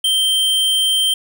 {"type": "tone", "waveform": "square", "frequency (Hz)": 3136, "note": "G7", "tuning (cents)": 0, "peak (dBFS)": -14, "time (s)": [0.04, 1.14], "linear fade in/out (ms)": 5, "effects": []}